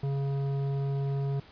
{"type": "tone with tanh clipping", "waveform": "triangle", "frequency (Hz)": 138.59, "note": "C#3", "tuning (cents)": 0, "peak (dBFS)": -29, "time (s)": [0.03, 1.4], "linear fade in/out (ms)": 5, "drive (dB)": 16, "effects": ["pink hiss -54 dBFS RMS until 1.51 s", "resampled to 11025 Hz"]}